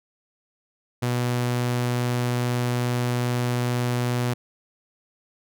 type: tone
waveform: sawtooth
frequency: 122.4 Hz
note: B2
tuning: 15 cents flat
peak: -18 dBFS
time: 1.02-4.34 s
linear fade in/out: 10 ms
effects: none